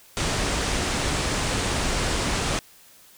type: low-pass noise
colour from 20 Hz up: pink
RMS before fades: -25 dBFS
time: 0.17-2.59 s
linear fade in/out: 0 ms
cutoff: 9300 Hz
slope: 48 dB/octave
effects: white hiss -52 dBFS RMS until 3.17 s